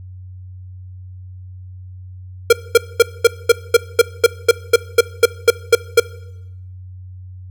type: tone bursts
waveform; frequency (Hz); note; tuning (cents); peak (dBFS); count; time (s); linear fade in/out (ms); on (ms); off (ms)
square; 466.2; A#4; 0; -5; 15; 2.5-6; 5; 28; 220
effects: noise-tail reverb RT60 0.9 s tail -20 dB re dry + added 92 Hz sine -32 dBFS peak until 7.5 s